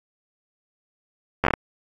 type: slowing click train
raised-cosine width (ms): 0.5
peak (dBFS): -4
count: 6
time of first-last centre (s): 1.44-1.538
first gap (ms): 11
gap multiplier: 1.29
effects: AAC 32 kbps